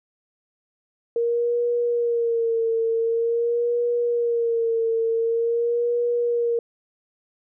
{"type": "tone with vibrato", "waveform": "sine", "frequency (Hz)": 466.2, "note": "A#4", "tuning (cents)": 0, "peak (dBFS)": -19, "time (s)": [1.16, 6.59], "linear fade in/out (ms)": 2, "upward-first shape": "sine", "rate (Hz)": 0.46, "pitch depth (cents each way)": 46, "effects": []}